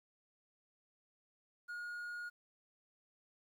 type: tone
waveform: triangle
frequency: 1436 Hz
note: F6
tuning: 48 cents sharp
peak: -40 dBFS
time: 1.68-2.3 s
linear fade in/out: 20 ms
effects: 12-bit